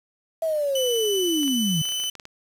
sine linear sweep, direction down, 659.3 to 146.83 Hz, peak -21 dBFS, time 0.42-1.82 s, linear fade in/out 5 ms
sawtooth tone with pitch glide, 2993 to 3016 Hz, F#7 to F#7, +19 to +32 cents, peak -22 dBFS, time 0.75-2.1 s, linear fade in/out 5 ms, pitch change +13 cents, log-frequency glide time 1.5-1.89 s
clicks, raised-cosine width 0.2 ms, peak -23 dBFS, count 10, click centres 1.432 / 1.479 / 1.854 / 1.889 / 1.921 / 2 / 2.038 / 2.153 / 2.198 / 2.254 s
effects resampled to 32000 Hz + 7-bit

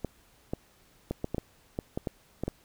clicks, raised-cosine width 2 ms, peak -17 dBFS, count 11, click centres 0.047 / 0.535 / 1.11 / 1.244 / 1.346 / 1.382 / 1.789 / 1.975 / 2.072 / 2.436 / 2.48 s, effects pink hiss -62 dBFS RMS until 2.64 s

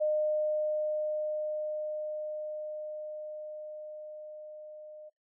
sine tone with level ramp, 610 Hz, D#5, 34 cents flat, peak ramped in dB -25 to -45 dBFS, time 0-5.1 s, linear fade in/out 20 ms, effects noise-tail reverb RT60 0.2 s tail -26 dB re dry

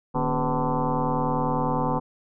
sine tone with frequency modulation, 370 Hz, F#4, in tune, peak -21 dBFS, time 0.14-2 s, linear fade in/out 20 ms, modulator 130 Hz, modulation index 5.3, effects none

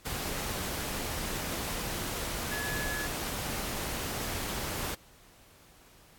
sine tone in noise, 1699 Hz, G#6, 39 cents sharp, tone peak -35 dBFS, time 2.51-3.07 s, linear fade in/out 10 ms, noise pink, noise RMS -35 dBFS, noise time 0.05-4.95 s, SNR -3 dB, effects pink hiss -58 dBFS RMS until 6.18 s + AAC 64 kbps

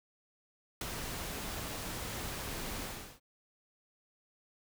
pink noise with ADSR envelope, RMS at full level -34 dBFS, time 0.81-3.2 s, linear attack 4 ms, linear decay 8 ms, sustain -6 dB, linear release 370 ms, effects none

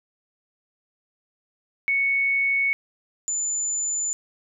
sine tone pair in turn, 2217 / 7039 Hz, C#7 / A8, 0 / 0 cents, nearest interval octave + minor sixth, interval 2000 cents, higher second, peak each -19 / -23 dBFS, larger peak first, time 1.88-2.73 / 3.28-4.13 s, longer neither, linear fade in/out 0 ms, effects none

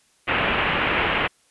white low-pass noise, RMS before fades -22 dBFS, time 0.27-1.28 s, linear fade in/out 20 ms, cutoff 2900 Hz, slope 48 dB/octave, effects white hiss -61 dBFS RMS until 1.5 s + resampled to 24000 Hz

